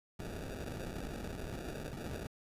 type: noise with sample-and-hold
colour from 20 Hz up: pink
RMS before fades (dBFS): -42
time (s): 0.19-2.27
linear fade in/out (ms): 5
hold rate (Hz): 1050
effects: resampled to 32000 Hz